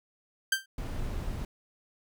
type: tone with exponential decay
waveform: sawtooth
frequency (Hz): 1569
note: G6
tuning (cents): +1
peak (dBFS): -17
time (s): 0.52-0.66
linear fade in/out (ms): 5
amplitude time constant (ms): 29
type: noise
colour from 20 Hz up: brown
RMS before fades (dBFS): -34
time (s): 0.78-1.45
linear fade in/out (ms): 2
effects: none